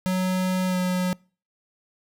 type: tone with pitch glide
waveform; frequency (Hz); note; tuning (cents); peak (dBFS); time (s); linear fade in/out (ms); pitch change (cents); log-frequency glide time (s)
square; 185 to 182.35; F#3 to F#3; 0 to -25; -22; 0.06-1.13; 0; -25; 0.67-0.77
effects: noise-tail reverb RT60 0.4 s tail -26 dB re dry